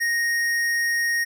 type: tone with tanh clipping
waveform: sine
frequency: 1864.7 Hz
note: A#6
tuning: in tune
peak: -22 dBFS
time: 0-1.25 s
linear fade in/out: 20 ms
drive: 16 dB
effects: none